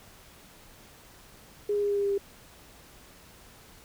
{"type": "tone with pitch steps", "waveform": "sine", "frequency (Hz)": [412.2, 409.8, 407.5, 405.1, 402.8, 400.5, 398.2], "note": ["G#4", "G#4", "G#4", "G#4", "G4", "G4", "G4"], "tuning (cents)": [-13, -23, -33, -43, 47, 37, 27], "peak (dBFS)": -24, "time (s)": [1.69, 2.18], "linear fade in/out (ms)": 5, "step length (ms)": 70, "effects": ["pink hiss -53 dBFS RMS until 3.84 s"]}